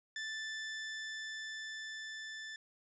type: tone with level ramp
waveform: sawtooth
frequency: 1760 Hz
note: A6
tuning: in tune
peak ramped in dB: -35 to -40 dBFS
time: 0.16-2.56 s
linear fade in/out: 2 ms
effects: resampled to 16000 Hz